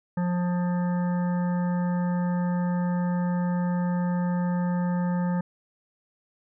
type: harmonic tone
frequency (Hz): 177.3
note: F3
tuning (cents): +26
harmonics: 1 / 3 / 5 / 7 / 9 / 10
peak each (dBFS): -23 / -36 / -36 / -43 / -46 / -47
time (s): 0.17-5.41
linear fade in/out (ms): 5
effects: none